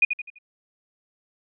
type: tone with echo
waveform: sine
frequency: 2459 Hz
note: D#7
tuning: 21 cents flat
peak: -13 dBFS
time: 0.02-0.05 s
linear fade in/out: 5 ms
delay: 84 ms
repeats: 4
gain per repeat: -8 dB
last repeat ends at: 0.386 s
effects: none